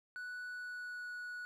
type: tone with pitch glide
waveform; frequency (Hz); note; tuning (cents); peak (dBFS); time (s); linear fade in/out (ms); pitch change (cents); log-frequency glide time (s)
triangle; 1480 to 1467.2; F#6 to F#6; 0 to -15; -40; 0.16-1.45; 0; -15; 0.46-1.1
effects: none